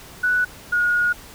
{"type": "tone pair in turn", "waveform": "sine", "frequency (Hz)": [1480, 1442], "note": ["F#6", "F#6"], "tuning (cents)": [0, -45], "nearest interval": "unison", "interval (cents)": 45, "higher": "first", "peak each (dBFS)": -16, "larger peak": "neither", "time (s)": [[0.23, 0.45], [0.72, 1.13]], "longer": "second", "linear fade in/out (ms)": 10, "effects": ["pink hiss -42 dBFS RMS until 1.34 s"]}